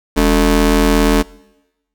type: ring-modulated tone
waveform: 25% pulse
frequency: 162.6 Hz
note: E3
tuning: 23 cents flat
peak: -3 dBFS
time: 0.16-1.23 s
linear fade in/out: 20 ms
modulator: 120 Hz
effects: noise-tail reverb RT60 1.0 s tail -23 dB re dry